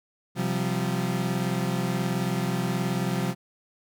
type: chord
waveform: 35% pulse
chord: C suspended fourth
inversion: none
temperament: equal with one note detuned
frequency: 130.81 / 174.61 / 193.3 Hz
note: C3 / F3 / G3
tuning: 0 / 0 / -24 cents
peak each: -28 / -27 / -28 dBFS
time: 0.35-3.35 s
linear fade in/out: 50 ms
effects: none